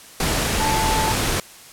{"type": "tone in noise", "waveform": "sine", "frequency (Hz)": 877, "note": "A5", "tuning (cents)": -6, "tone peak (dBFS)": -21, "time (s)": [0.6, 1.12], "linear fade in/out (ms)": 2, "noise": "pink", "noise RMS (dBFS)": -21, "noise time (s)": [0.2, 1.4], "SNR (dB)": -3, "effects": ["white hiss -43 dBFS RMS until 1.72 s", "low-pass 12000 Hz 12 dB/octave"]}